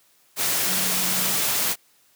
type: tone in noise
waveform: sine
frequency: 185 Hz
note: F#3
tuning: in tune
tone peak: -34 dBFS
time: 0.65-1.41 s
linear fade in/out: 50 ms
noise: white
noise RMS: -23 dBFS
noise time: 0.36-1.76 s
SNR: -14 dB
effects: white hiss -60 dBFS RMS until 2.15 s + high-pass 100 Hz 12 dB/octave